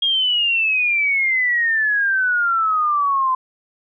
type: exponential sweep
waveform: sine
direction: down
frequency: 3270 to 1024 Hz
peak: -15 dBFS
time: 0.02-3.35 s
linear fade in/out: 5 ms
effects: none